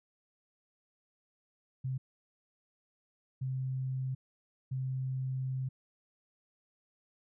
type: tone bursts at uneven times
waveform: sine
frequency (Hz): 130.81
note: C3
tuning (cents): 0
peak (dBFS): -32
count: 3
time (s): 1.84-1.98 / 3.41-4.15 / 4.71-5.69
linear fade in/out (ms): 10
effects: none